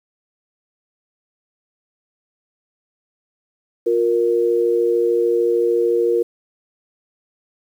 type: tone pair together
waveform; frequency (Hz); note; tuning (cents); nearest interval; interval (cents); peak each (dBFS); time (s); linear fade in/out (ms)
sine; 354.4 / 467.9; F4 / A#4; +25 / +6; perfect fourth; 481; -18 / -16; 3.86-6.23; 10
effects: 8-bit